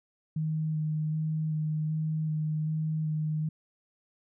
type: tone with vibrato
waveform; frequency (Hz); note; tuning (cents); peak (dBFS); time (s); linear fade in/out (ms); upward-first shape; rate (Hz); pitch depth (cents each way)
sine; 155.56; D#3; 0; -27; 0.36-3.49; 5; square; 1.3; 12
effects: none